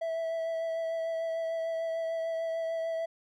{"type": "tone with vibrato", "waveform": "triangle", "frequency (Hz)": 656, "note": "E5", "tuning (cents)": -9, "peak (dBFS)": -28, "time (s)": [0.01, 3.06], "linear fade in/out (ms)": 10, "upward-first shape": "triangle", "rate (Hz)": 6.7, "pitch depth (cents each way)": 18, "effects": []}